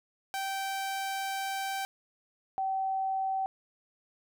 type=tone pair in turn; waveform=sawtooth / sine; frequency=778 / 768.2 Hz; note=G5 / G5; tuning=-13 / -35 cents; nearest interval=unison; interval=22 cents; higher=first; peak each=-28 dBFS; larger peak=neither; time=0.34-1.85 / 2.58-3.46 s; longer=first; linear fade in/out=0 ms; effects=none